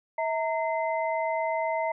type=tone cluster; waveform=sine; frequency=647 / 919 / 2059 Hz; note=E5 / A#5 / C7; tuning=-32 / -25 / -28 cents; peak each=-28 / -29 / -35 dBFS; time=0.18-1.92 s; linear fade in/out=5 ms; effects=none